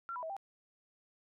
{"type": "tone with pitch steps", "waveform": "sine", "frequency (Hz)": [1367, 989, 645, 786], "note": ["F6", "B5", "E5", "G5"], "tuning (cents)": [-37, 2, -38, 4], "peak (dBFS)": -38, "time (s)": [0.09, 0.366], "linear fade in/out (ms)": 0, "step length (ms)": 69, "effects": []}